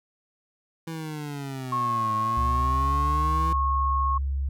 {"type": "linear two-way sweep", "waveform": "25% pulse", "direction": "down then up", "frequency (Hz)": [164.9, 107.2, 164.9], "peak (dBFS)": -28, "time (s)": [0.87, 3.53], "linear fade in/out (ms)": 5, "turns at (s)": 2.15}
{"type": "tone", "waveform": "sine", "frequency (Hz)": 1091, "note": "C#6", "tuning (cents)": -28, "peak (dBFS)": -23, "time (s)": [1.72, 4.18], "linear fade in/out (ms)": 5}
{"type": "tone with pitch glide", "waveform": "sine", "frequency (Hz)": [69.3, 68.5], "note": ["C#2", "C#2"], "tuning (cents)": [0, -20], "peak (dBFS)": -24, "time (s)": [2.37, 4.49], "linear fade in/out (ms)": 5, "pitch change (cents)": -20, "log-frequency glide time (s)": [3.06, 4.16]}
{"effects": []}